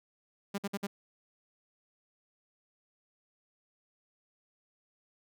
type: tone bursts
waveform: sawtooth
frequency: 200 Hz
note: G3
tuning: 35 cents sharp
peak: -28 dBFS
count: 4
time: 0.54-0.87 s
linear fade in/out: 10 ms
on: 42 ms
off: 54 ms
effects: none